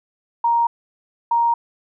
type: tone pair in turn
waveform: sine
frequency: 936 / 936 Hz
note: A#5 / A#5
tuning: +7 / +7 cents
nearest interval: unison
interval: 0 cents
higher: neither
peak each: -14 dBFS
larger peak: neither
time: 0.44-0.67 / 1.31-1.54 s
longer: neither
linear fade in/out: 5 ms
effects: none